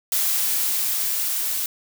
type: noise with level ramp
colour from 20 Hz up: blue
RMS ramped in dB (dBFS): -21 to -25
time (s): 0.12-1.66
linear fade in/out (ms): 2
effects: none